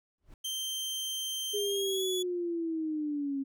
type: noise with exponential growth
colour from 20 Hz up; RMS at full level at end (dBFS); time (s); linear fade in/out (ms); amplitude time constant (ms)
brown; -45; 0.18-0.34; 2; 34
type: tone with pitch glide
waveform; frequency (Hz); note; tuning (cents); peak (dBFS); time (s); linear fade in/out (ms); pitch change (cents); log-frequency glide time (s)
sawtooth; 3137 to 3401; G7 to G#7; +1 to +40; -30; 0.44-2.23; 10; +139; 1.54-2.05
type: linear sweep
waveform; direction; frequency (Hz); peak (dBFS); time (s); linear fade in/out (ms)
sine; down; 415.3 to 270; -30; 1.53-3.44; 20
effects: none